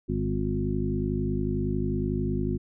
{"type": "harmonic tone with a mistuned harmonic", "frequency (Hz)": 51, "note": "G#1", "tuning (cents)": -31, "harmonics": [1, 2, 3, 4, 5, 7], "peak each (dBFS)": [-32, -32, -32, -32, -32, -32], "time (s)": [0.08, 2.58], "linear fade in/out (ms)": 20, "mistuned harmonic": 5, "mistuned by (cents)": 20, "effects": []}